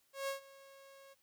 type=tone with ADSR envelope; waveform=sawtooth; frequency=547 Hz; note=C#5; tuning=23 cents flat; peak=-31 dBFS; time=0.13-1.15 s; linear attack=150 ms; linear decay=120 ms; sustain=-21 dB; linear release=27 ms; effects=white hiss -74 dBFS RMS until 1.22 s